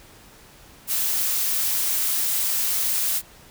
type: noise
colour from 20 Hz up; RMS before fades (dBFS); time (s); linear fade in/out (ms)
blue; -23; 0.87-3.22; 50
effects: pink hiss -49 dBFS RMS until 3.5 s